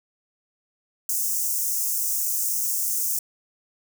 white high-pass noise, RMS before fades -25 dBFS, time 1.09-3.19 s, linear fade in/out 2 ms, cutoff 5800 Hz, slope 48 dB/octave, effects none

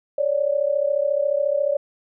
sine tone pair together, 555 / 589.2 Hz, C#5 / D5, +2 / +6 cents, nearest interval minor second, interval 104 cents, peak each -21 dBFS, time 0.18-1.77 s, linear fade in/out 5 ms, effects none

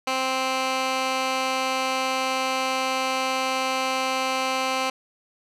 15% pulse tone with band-pass filter, 261.6 Hz, C4, in tune, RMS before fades -25 dBFS, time 0.07-4.9 s, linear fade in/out 5 ms, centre 2400 Hz, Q 0.54, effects none

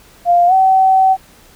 sine tone with pitch glide, 698.5 to 761.7 Hz, F5 to G5, 0 to -50 cents, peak -7 dBFS, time 0.25-1.17 s, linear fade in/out 50 ms, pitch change +150 cents, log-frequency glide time 0.47-0.53 s, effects pink hiss -45 dBFS RMS until 1.55 s

